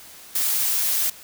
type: noise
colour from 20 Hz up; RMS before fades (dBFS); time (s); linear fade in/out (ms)
blue; -22; 0.35-1.1; 5
effects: white hiss -44 dBFS RMS until 1.23 s